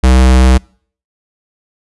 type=tone; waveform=square; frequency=64 Hz; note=C2; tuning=38 cents flat; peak=-5 dBFS; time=0.03-0.58 s; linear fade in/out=10 ms; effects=noise-tail reverb RT60 0.5 s tail -26 dB re dry + resampled to 24000 Hz